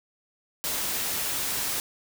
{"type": "noise", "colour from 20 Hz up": "white", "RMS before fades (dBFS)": -29, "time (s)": [0.64, 1.8], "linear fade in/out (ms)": 0, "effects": []}